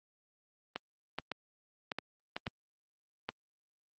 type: clicks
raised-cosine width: 0.3 ms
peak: -19 dBFS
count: 8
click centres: 0.76 / 1.186 / 1.317 / 1.918 / 1.986 / 2.365 / 2.468 / 3.29 s
effects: high-pass 150 Hz 12 dB/octave + Opus 24 kbps